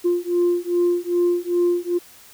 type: beating tone pair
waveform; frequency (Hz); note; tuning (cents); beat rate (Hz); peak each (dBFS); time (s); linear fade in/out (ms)
sine; 349.2 / 351.7; F4 / F4; 0 / +12; 2.5; -19; 0.04-1.99; 20
effects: tanh soft clip ceiling -12 dBFS + white hiss -47 dBFS RMS until 2.33 s